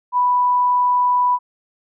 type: tone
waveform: sine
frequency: 987.8 Hz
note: B5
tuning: in tune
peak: -13 dBFS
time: 0.12-1.39 s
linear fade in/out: 50 ms
effects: none